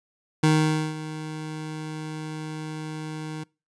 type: tone with ADSR envelope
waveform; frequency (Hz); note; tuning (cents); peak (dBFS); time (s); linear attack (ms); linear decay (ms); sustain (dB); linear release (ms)
25% pulse; 155.56; D#3; 0; -12; 0.43-3.44; 8; 500; -16; 10
effects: noise-tail reverb RT60 0.3 s tail -25 dB re dry + resampled to 22050 Hz